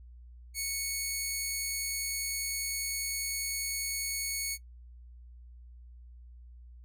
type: tone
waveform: 10% pulse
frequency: 2215 Hz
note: C#7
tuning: 2 cents flat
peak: -23 dBFS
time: 0.54-4.58 s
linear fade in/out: 50 ms
effects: noise-tail reverb RT60 0.1 s tail -18 dB re dry + added 60 Hz sine -48 dBFS peak until 6.84 s